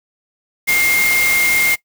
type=tone in noise; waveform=sine; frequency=2123 Hz; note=C7; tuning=25 cents sharp; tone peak=-13 dBFS; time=0.67-1.76 s; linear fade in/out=20 ms; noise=white; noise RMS=-20 dBFS; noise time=0.67-1.76 s; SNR=+4 dB; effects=noise-tail reverb RT60 0.1 s tail -19 dB re dry